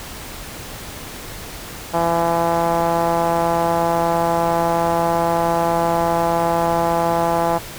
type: tone with low-pass filter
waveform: 5% pulse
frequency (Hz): 168.4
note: E3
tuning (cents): +37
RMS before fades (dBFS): -18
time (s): 1.93-7.59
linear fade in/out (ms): 20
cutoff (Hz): 810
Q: 2.4
effects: pink hiss -33 dBFS RMS until 7.78 s